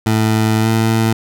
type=tone with pitch glide; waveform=20% pulse; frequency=110 to 112.12 Hz; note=A2 to A2; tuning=0 to +33 cents; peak=-7 dBFS; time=0.06-1.13 s; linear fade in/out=5 ms; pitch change=+33 cents; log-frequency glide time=0.61-0.68 s; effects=none